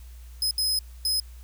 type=tone bursts at uneven times; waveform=sawtooth; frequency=5080 Hz; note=D#8; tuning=35 cents sharp; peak=-20 dBFS; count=3; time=0.42-0.51 / 0.58-0.79 / 1.05-1.2 s; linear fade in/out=2 ms; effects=added 60 Hz sine -41 dBFS peak until 1.43 s + white hiss -57 dBFS RMS until 1.43 s